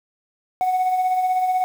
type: tone with tremolo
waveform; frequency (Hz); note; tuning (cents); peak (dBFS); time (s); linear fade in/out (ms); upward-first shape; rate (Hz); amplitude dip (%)
sine; 740; F#5; 0; -13; 0.61-1.64; 0; sine; 16; 50
effects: tanh soft clip ceiling -15 dBFS + 7-bit